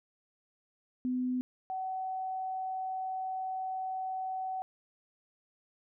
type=tone pair in turn; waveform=sine; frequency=252.3 / 754.3 Hz; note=B3 / F#5; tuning=+37 / +33 cents; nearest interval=octave + perfect fifth; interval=1896 cents; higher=second; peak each=-29 / -33 dBFS; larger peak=first; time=1.05-1.41 / 1.7-4.62 s; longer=second; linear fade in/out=0 ms; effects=none